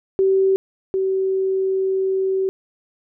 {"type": "tone pair in turn", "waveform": "sine", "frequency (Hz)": [384.4, 382], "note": ["G4", "G4"], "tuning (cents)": [-34, -45], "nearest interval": "unison", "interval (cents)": 11, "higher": "first", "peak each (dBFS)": [-13, -17], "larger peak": "first", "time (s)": [[0.19, 0.56], [0.94, 2.49]], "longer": "second", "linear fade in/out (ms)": 0, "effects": []}